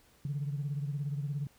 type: beating tone pair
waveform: sine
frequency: 141.4 / 158.4 Hz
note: C#3 / D#3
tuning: +35 / +31 cents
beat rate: 17 Hz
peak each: -32 / -39 dBFS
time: 0.25-1.47 s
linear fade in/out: 2 ms
effects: tanh soft clip ceiling -26 dBFS + pink hiss -64 dBFS RMS until 1.58 s